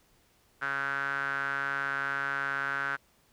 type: tone with band-pass filter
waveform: sawtooth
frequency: 138.59 Hz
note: C#3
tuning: in tune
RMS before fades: -32 dBFS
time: 0.61-2.97 s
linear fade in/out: 20 ms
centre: 1500 Hz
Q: 8.1
effects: pink hiss -66 dBFS RMS until 3.32 s